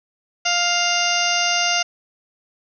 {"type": "harmonic tone with a mistuned harmonic", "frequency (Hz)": 700, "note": "F5", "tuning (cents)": 4, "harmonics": [1, 2, 3, 4, 5, 6, 7, 8, 9], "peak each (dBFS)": [-24, -25, -26, -22, -31, -35, -26, -27, -27], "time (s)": [0.45, 1.83], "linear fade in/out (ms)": 10, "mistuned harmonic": 5, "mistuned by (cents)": 39, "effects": []}